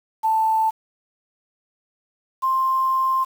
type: tone pair in turn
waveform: sine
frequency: 883 / 1051.9 Hz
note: A5 / C6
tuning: +6 / +9 cents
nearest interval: minor third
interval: 303 cents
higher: second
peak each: -16 / -17 dBFS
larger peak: first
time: 0.23-0.71 / 2.42-3.25 s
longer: second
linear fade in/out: 20 ms
effects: 7-bit